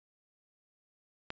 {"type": "click", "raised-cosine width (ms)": 0.3, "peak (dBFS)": -21, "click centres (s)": 1.304, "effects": ["resampled to 16000 Hz"]}